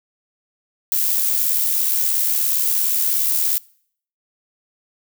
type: noise with amplitude modulation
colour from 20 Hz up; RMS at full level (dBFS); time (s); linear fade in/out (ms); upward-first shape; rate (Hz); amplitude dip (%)
violet; -17; 0.92-3.58; 0; sine; 77.1; 40
effects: noise-tail reverb RT60 0.6 s tail -24 dB re dry